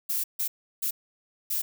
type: noise bursts at uneven times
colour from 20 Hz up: violet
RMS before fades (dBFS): -28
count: 4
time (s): 0.09-0.24 / 0.39-0.48 / 0.82-0.91 / 1.5-1.62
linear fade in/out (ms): 10
effects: none